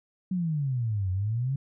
sine exponential two-way sweep, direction down then up, 190 to 90.7 to 140.9 Hz, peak -25 dBFS, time 0.31-1.56 s, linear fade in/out 5 ms, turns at 1.11 s, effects none

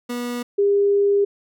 30% pulse / sine tone pair in turn, 242.6 / 402.9 Hz, B3 / G4, -31 / +48 cents, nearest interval major sixth, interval 879 cents, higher second, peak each -22 / -14 dBFS, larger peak second, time 0.09-0.43 / 0.58-1.25 s, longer second, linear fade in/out 10 ms, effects none

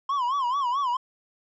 triangle tone with vibrato, 1046.5 Hz, C6, in tune, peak -21 dBFS, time 0.09-0.97 s, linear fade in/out 5 ms, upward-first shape sine, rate 4.6 Hz, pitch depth 160 cents each way, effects resampled to 16000 Hz

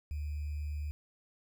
sine tone with sample-and-hold, 74.3 Hz, D2, 21 cents sharp, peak -34 dBFS, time 0.11-0.91 s, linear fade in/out 0 ms, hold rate 2450 Hz, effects none

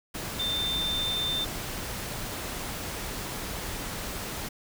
sine tone in noise, 3580 Hz, A7, 29 cents sharp, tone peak -27 dBFS, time 0.39-1.45 s, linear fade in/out 10 ms, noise pink, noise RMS -35 dBFS, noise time 0.14-4.49 s, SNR +5 dB, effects none

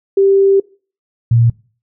sine tone pair in turn, 392 / 116.88 Hz, G4 / A#2, 0 / +5 cents, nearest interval octave + major sixth, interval 2095 cents, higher first, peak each -7 dBFS, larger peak neither, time 0.17-0.6 / 1.31-1.5 s, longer first, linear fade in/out 5 ms, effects noise-tail reverb RT60 0.4 s tail -23 dB re dry

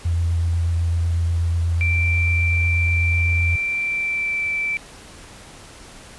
sine tone with vibrato, 84.5 Hz, E2, 43 cents sharp, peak -17 dBFS, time 0.05-3.56 s, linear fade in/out 5 ms, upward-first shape triangle, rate 8.1 Hz, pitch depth 18 cents each way
sine tone with pitch glide, 2349 to 2329 Hz, D7 to D7, 0 to -15 cents, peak -20 dBFS, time 1.81-4.77 s, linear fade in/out 0 ms, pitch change -15 cents, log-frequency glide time 3.77-4.45 s
effects pink hiss -42 dBFS RMS until 6.18 s + resampled to 24000 Hz

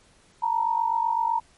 sine tone pair together, 903 / 950.9 Hz, A5 / A#5, +45 / +34 cents, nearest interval minor second, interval 89 cents, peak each -24 / -24 dBFS, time 0.42-1.4 s, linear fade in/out 10 ms, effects pink hiss -58 dBFS RMS until 1.57 s + MP3 48 kbps

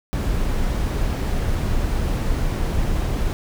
brown noise, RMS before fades -21 dBFS, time 0.13-3.33 s, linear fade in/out 0 ms, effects none

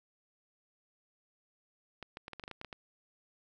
clicks, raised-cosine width 0.3 ms, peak -27 dBFS, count 11, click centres 2.027 / 2.171 / 2.281 / 2.333 / 2.397 / 2.438 / 2.479 / 2.513 / 2.614 / 2.647 / 2.728 s, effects none

